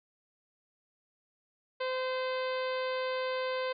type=harmonic tone; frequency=515 Hz; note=C5; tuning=28 cents flat; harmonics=1 / 2 / 3 / 4 / 5 / 6 / 7 / 8 / 9; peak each=-32 / -38 / -42 / -44 / -46 / -48 / -49 / -50 / -51 dBFS; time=1.8-3.73 s; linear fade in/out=10 ms; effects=none